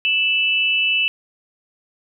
sine tone pair together, 2637 / 2960 Hz, E7 / F#7, 0 / 0 cents, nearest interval major second, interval 200 cents, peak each -17 / -20 dBFS, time 0.05-1.08 s, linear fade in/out 0 ms, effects none

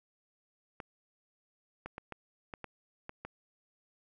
clicks, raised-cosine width 0.5 ms, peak -26 dBFS, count 8, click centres 0.802 / 1.86 / 1.981 / 2.123 / 2.538 / 2.643 / 3.094 / 3.25 s, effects none

